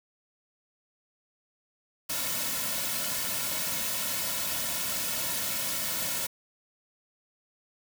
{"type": "noise with comb filter", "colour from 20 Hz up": "white", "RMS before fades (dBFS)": -31, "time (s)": [2.09, 6.27], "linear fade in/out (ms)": 10, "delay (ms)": 2.5, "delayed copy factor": -0.7, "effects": []}